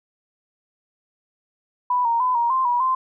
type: tone with pitch steps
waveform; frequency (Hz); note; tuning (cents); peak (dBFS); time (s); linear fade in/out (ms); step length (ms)
sine; 989 / 930 / 1008 / 942 / 1045 / 968 / 1039; B5 / A#5 / B5 / A#5 / C6 / B5 / C6; +2 / -4 / +35 / +18 / -2 / -35 / -12; -17; 1.9-2.95; 5; 150
effects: none